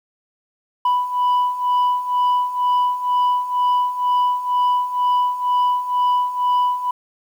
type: beating tone pair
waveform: sine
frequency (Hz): 987.8 / 989.9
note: B5 / B5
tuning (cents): 0 / +4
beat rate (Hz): 2.1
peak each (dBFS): -19 / -15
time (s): 0.85-6.91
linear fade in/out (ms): 5
effects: tanh soft clip ceiling -13 dBFS + 8-bit